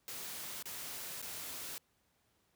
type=noise with dropouts; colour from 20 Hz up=white; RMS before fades=-44 dBFS; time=0.08-1.78 s; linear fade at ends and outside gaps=0 ms; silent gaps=0.626-0.656 / 1.217-1.226 s; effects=pink hiss -75 dBFS RMS until 2.55 s + high-pass 60 Hz 12 dB/octave